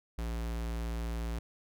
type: tone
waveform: square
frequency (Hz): 57.3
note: A#1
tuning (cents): -29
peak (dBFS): -34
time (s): 0.18-1.39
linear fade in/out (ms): 5
effects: none